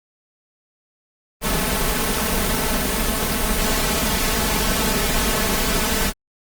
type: noise with comb filter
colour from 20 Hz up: pink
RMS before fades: -20 dBFS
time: 1.41-6.13 s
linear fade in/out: 50 ms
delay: 4.6 ms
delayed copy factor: +0.85
effects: Opus 24 kbps